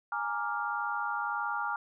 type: chord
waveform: sine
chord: Bb dominant seventh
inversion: third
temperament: equal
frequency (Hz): 830.6 / 932.3 / 1174.7 / 1396.9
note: Ab5 / Bb5 / D6 / F6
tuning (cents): 0 / 0 / 0 / 0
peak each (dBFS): -36 / -37 / -37 / -34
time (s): 0.12-1.76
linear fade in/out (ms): 2
effects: none